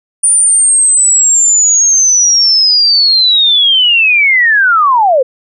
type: linear sweep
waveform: sine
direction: down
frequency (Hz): 9397 to 487.7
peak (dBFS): -5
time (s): 0.23-5.23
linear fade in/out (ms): 10
effects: none